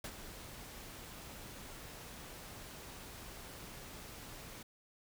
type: noise with ADSR envelope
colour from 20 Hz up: pink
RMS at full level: -42 dBFS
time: 0.04-4.63 s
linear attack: 4 ms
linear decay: 60 ms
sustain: -8 dB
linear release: 7 ms
effects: none